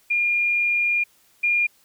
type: tone pair in turn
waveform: sine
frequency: 2414 / 2414 Hz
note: D7 / D7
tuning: +47 / +47 cents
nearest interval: unison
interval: 0 cents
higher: neither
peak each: -18 / -17 dBFS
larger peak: second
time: 0.1-1.04 / 1.43-1.67 s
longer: first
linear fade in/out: 10 ms
effects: white hiss -59 dBFS RMS until 1.84 s